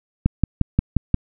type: click train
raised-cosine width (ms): 5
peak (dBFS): -3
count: 6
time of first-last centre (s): 0.26-1.143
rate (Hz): 5.66
effects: none